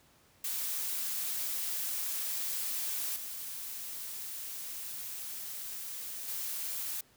blue noise with level steps, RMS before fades -35 / -41 / -37 dBFS, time 0.44-7.01 s, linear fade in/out 5 ms, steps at 3.16 / 6.28 s, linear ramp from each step 2 ms, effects pink hiss -64 dBFS RMS until 7.16 s + high-pass 60 Hz 12 dB/octave

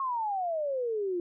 sine exponential sweep, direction down, 1100 to 341.7 Hz, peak -28 dBFS, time 0-1.2 s, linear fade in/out 2 ms, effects none

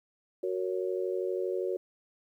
sine chord, F# major, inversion none, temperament just, 370 / 462.5 / 555 Hz, F#4 / A#4 / C#5, 0 / -14 / +2 cents, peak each -31 / -35 / -36 dBFS, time 0.43-1.77 s, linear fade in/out 5 ms, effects 11-bit

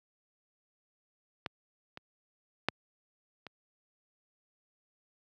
clicks, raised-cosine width 0.3 ms, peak -18 / -27 / -10 / -28 dBFS, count 4, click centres 1.462 / 1.974 / 2.686 / 3.467 s, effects high-pass 100 Hz 12 dB/octave

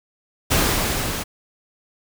pink noise with level ramp, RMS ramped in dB -17 to -27 dBFS, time 0.5-1.24 s, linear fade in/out 20 ms, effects none

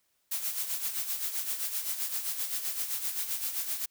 blue noise with tremolo, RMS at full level -31 dBFS, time 0.31-3.86 s, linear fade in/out 10 ms, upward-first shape sine, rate 7.7 Hz, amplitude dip 60%, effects white hiss -74 dBFS RMS until 3.9 s

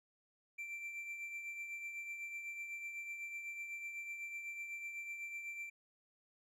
triangle tone with tremolo, 2349 Hz, D7, in tune, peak -39 dBFS, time 0.58-5.7 s, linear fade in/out 10 ms, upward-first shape triangle, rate 8 Hz, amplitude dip 50%, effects none

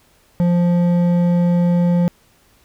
sine tone with hard clipping, 174.61 Hz, F3, in tune, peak -14 dBFS, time 0.4-2.08 s, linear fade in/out 0 ms, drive 8 dB, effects pink hiss -55 dBFS RMS until 2.64 s

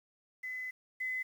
sine tone pair in turn, 2019 / 2027 Hz, B6 / B6, +38 / +45 cents, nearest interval unison, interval 7 cents, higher second, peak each -37 / -33 dBFS, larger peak second, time 0.43-0.71 / 1-1.23 s, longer first, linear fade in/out 10 ms, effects 10-bit

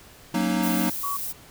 square chord, D# minor seventh, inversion first, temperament equal with one note detuned, 185 / 233.1 / 277.2 / 307.2 Hz, F#3 / A#3 / C#4 / D#4, 0 / 0 / 0 / -22 cents, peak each -27 / -27 / -32 / -28 dBFS, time 0.34-0.9 s, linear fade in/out 5 ms
violet noise, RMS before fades -31 dBFS, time 0.62-1.33 s, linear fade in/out 20 ms
sine tone, 1128 Hz, C#6, 30 cents sharp, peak -27 dBFS, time 1.03-1.17 s, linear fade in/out 10 ms
effects pink hiss -49 dBFS RMS until 1.5 s

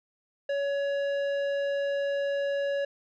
sine tone with tanh clipping, 562 Hz, C#5, 24 cents sharp, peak -28 dBFS, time 0.49-2.85 s, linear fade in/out 5 ms, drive 12 dB, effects none

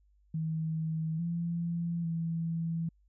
sine tone with pitch steps, 159.5 / 169.8 / 165.2 Hz, D#3 / F3 / E3, +43 / -48 / +4 cents, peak -30 dBFS, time 0.34-2.89 s, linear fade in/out 5 ms, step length 850 ms, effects added 50 Hz sine -63 dBFS peak until 3.08 s

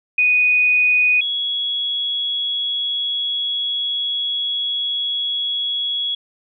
sine tone pair in turn, 2482 / 3347 Hz, D#7 / G#7, -5 / +13 cents, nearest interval perfect fourth, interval 518 cents, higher second, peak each -12 / -19 dBFS, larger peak first, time 0.18-1.21 / 1.21-6.15 s, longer second, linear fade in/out 5 ms, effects none

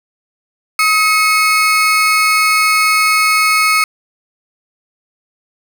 35% pulse tone pair together, 1271 / 2187 Hz, D#6 / C#7, +36 / -24 cents, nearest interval major sixth, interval 940 cents, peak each -11 dBFS, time 0.79-3.84 s, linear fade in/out 2 ms, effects none

